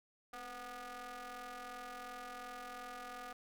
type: ring-modulated tone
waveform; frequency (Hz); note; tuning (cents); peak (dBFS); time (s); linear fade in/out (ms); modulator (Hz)
sawtooth; 239.9; A#3; +50; -39; 0.33-3.33; 5; 981
effects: none